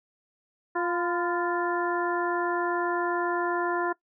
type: harmonic tone with a mistuned harmonic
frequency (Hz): 350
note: F4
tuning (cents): +4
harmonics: 1 / 2 / 3 / 4 / 5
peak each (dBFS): -28 / -32 / -31 / -34 / -35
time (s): 0.75-3.93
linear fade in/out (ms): 10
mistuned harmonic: 3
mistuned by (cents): -46
effects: noise-tail reverb RT60 0.1 s tail -20 dB re dry